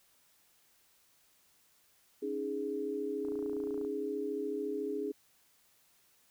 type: chord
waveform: sine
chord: C# suspended second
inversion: none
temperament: equal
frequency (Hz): 277.2 / 311.1 / 415.3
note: C#4 / D#4 / G#4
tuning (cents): 0 / 0 / 0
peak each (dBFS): -40 / -40 / -35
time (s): 2.22-5.12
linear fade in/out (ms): 10
type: click train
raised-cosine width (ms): 1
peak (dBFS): -38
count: 18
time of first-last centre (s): 3.25-3.849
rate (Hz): 28.4
effects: white hiss -68 dBFS RMS until 6.3 s